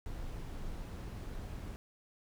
brown noise, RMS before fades -42 dBFS, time 0.06-1.76 s, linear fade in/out 0 ms, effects none

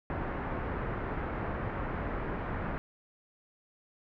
pink low-pass noise, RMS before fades -35 dBFS, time 0.1-2.78 s, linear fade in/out 0 ms, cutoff 1800 Hz, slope 24 dB/octave, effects none

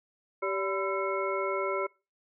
sine tone cluster, 389.6 / 575 / 1007 / 1340 / 2180 Hz, G4 / D5 / B5 / E6 / C#7, -11 / -37 / +33 / +28 / -29 cents, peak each -32 / -33 / -36 / -35 / -37 dBFS, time 0.42-1.87 s, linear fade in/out 10 ms, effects noise-tail reverb RT60 0.3 s tail -25 dB re dry

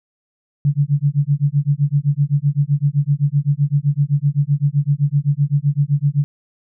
sine tone with tremolo, 143.6 Hz, D3, 39 cents flat, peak -10 dBFS, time 0.65-6.24 s, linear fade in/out 0 ms, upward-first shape sine, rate 7.8 Hz, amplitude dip 100%, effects none

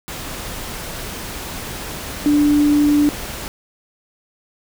sine tone in noise, 293.7 Hz, D4, in tune, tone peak -11 dBFS, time 2.26-3.09 s, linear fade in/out 0 ms, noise pink, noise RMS -29 dBFS, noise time 0.08-3.48 s, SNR +15 dB, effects none

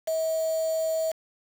sine tone with quantisation, 643 Hz, E5, 43 cents flat, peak -24 dBFS, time 0.07-1.12 s, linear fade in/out 10 ms, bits 6, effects none

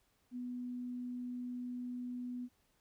sine tone, 246.9 Hz, B3, in tune, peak -39 dBFS, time 0.31-2.49 s, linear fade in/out 50 ms, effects pink hiss -75 dBFS RMS until 2.8 s

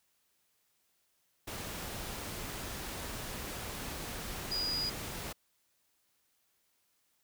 sine tone in noise, 4901 Hz, D#8, 27 cents flat, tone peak -32 dBFS, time 4.51-4.9 s, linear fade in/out 10 ms, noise pink, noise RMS -41 dBFS, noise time 1.47-5.33 s, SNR +6 dB, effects white hiss -75 dBFS RMS until 7.23 s

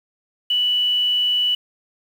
sine tone with quantisation, 2960 Hz, F#7, in tune, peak -16 dBFS, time 0.5-1.55 s, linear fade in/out 5 ms, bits 7, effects none

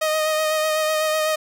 sawtooth tone with vibrato, 622.3 Hz, D#5, in tune, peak -15 dBFS, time 0.01-1.36 s, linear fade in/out 10 ms, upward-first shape sine, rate 8 Hz, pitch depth 20 cents each way, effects none

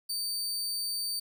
sawtooth tone, 4600 Hz, D8, 37 cents flat, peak -28 dBFS, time 0.09-1.2 s, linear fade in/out 10 ms, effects none

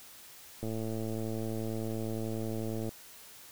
click train, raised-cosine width 2 ms, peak -24 dBFS, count 252, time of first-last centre 0.63-2.891 s, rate 111 Hz, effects white hiss -52 dBFS RMS until 3.51 s

